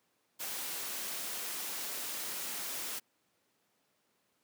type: noise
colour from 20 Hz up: white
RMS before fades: -39 dBFS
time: 0.39-3 s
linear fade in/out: 20 ms
effects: pink hiss -75 dBFS RMS until 4.43 s + high-pass 200 Hz 12 dB/octave